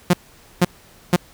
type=tone bursts; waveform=sawtooth; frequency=177.4 Hz; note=F3; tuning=27 cents sharp; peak=-7 dBFS; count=3; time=0.1-1.162 s; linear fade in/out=5 ms; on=34 ms; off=480 ms; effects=pink hiss -49 dBFS RMS until 1.33 s